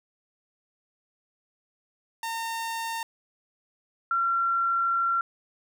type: tone pair in turn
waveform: sawtooth / sine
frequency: 912 / 1366.5 Hz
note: A#5 / F6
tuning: -38 / -38 cents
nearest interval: perfect fifth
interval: 700 cents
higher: second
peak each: -26 / -22 dBFS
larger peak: second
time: 2.23-3.03 / 4.11-5.21 s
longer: second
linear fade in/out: 2 ms
effects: none